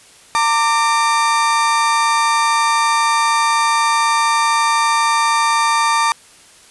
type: tone pair together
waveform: 35% pulse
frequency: 912 / 1179.5 Hz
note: A#5 / D6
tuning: -38 / +7 cents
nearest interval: major third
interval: 445 cents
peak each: -14 dBFS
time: 0.35-6.12 s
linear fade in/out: 0 ms
effects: white hiss -45 dBFS RMS until 6.7 s + resampled to 24000 Hz